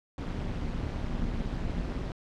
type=noise with amplitude modulation; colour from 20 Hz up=brown; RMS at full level=-29 dBFS; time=0.18-2.12 s; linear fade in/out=2 ms; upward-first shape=sine; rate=204 Hz; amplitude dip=80%; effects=low-pass 5000 Hz 12 dB/octave